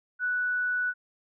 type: tone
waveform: sine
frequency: 1480 Hz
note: F#6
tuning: in tune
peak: -25 dBFS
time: 0.19-0.94 s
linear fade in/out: 50 ms
effects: none